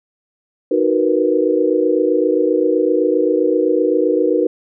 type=chord; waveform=sine; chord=B major seventh; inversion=first; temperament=equal; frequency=311.1 / 370 / 466.2 / 493.9 Hz; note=D#4 / F#4 / A#4 / B4; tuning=0 / 0 / 0 / 0 cents; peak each=-18 dBFS; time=0.71-4.47 s; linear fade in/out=5 ms; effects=none